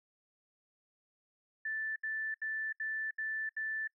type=tone bursts; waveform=sine; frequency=1760 Hz; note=A6; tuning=in tune; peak=-34 dBFS; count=6; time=1.65-3.875 s; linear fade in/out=5 ms; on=310 ms; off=73 ms; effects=noise-tail reverb RT60 0.1 s tail -26 dB re dry